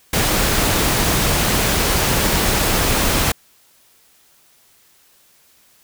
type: noise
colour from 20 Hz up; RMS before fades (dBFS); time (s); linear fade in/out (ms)
pink; -17; 0.13-3.32; 5
effects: white hiss -54 dBFS RMS until 5.83 s